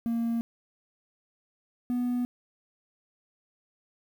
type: tone pair in turn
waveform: triangle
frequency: 231.8 / 245.6 Hz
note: A#3 / B3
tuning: -10 / -9 cents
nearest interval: minor second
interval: 101 cents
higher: second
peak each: -23 dBFS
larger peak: neither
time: 0.06-0.41 / 1.9-2.25 s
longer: neither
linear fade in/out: 0 ms
effects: tanh soft clip ceiling -19 dBFS + 9-bit